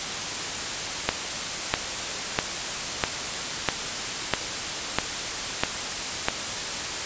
click train, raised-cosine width 0.3 ms, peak -3 dBFS, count 9, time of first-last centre 1.09-6.285 s, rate 1.54 Hz, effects white hiss -29 dBFS RMS until 7.05 s + resampled to 16000 Hz

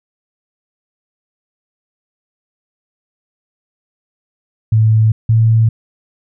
sine tone pair in turn, 110 / 112.38 Hz, A2 / A2, 0 / +37 cents, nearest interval unison, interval 37 cents, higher second, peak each -7 dBFS, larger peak neither, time 4.72-5.12 / 5.29-5.69 s, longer neither, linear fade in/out 5 ms, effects none

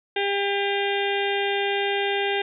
harmonic tone, 400.1 Hz, G4, 35 cents sharp, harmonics 1 / 2 / 4 / 5 / 6 / 7 / 8 / 9, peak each -25 / -28 / -31 / -32 / -33 / -33 / -34 / -35 dBFS, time 0.16-2.42 s, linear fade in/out 5 ms, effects none

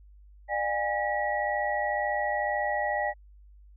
sine tone cluster, 600 / 714 / 816 / 1927 Hz, D5 / F5 / G#5 / B6, +37 / +38 / -31 / -43 cents, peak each -31 / -35 / -30 / -31 dBFS, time 0.48-3.14 s, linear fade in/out 50 ms, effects added 50 Hz sine -50 dBFS peak until 3.76 s

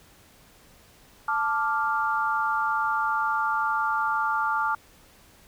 sine chord, D minor, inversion second, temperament equal, 880 / 1174.7 / 1396.9 Hz, A5 / D6 / F6, 0 / 0 / 0 cents, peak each -27 dBFS, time 1.28-4.75 s, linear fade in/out 5 ms, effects pink hiss -55 dBFS RMS until 5.47 s

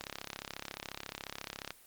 click train, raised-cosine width 0.2 ms, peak -21 dBFS, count 59, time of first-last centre 0.01-1.706 s, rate 34.2 Hz, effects white hiss -59 dBFS RMS until 1.86 s + Opus 24 kbps

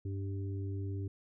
harmonic tone, 98 Hz, G2, in tune, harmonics 1 / 3 / 4, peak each -35 / -45 / -47 dBFS, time 0.05-1.08 s, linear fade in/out 5 ms, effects none

